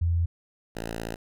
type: tone pair in turn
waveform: sine / 5% pulse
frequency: 84.8 / 56.34 Hz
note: E2 / A1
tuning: +50 / +42 cents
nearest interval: perfect fifth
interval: 708 cents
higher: first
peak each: -21 dBFS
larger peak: neither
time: 0.01-0.26 / 0.75-1.16 s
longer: second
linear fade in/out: 10 ms
effects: none